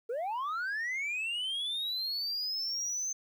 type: linear sweep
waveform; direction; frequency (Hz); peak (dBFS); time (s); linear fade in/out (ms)
sine; up; 436.8 to 6280; -29; 0.09-3.13; 10
effects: tanh soft clip ceiling -31 dBFS + 11-bit